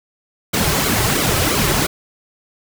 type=noise with flanger; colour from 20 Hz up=pink; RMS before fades=-17 dBFS; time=0.53-1.87 s; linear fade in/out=10 ms; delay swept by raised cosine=1.1 to 4.3 ms; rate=3 Hz; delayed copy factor=-0.8; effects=none